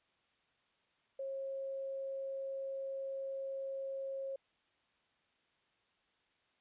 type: tone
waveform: sine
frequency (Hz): 541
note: C#5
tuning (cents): -42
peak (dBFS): -38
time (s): 1.19-4.36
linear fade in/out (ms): 5
effects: white hiss -75 dBFS RMS until 6.6 s + resampled to 8000 Hz